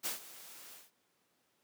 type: noise with ADSR envelope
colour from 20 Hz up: white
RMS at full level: -35 dBFS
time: 0.03-0.91 s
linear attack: 29 ms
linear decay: 130 ms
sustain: -17 dB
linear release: 180 ms
effects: pink hiss -75 dBFS RMS until 1.63 s + high-pass 200 Hz 12 dB/octave